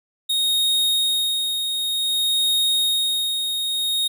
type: tone with tremolo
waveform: 45% pulse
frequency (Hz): 3729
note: A#7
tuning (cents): 0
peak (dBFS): -17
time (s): 0.29-4.08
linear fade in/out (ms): 10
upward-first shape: sine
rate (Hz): 0.54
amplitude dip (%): 45
effects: none